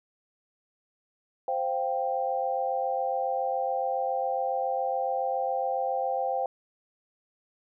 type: chord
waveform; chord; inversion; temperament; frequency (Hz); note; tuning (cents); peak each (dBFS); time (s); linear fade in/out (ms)
sine; C suspended fourth; none; just; 523.3 / 697.7 / 784.9; C5 / F5 / G5; 0 / -2 / +2; -30 / -32 / -29; 1.48-6.46; 2
effects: none